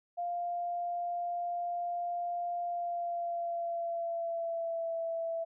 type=tone with pitch glide; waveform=sine; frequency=698.5 to 662.7 Hz; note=F5 to E5; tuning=0 to +9 cents; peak=-32 dBFS; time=0.17-5.45 s; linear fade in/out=20 ms; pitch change=-91 cents; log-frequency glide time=2.62-4.95 s; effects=none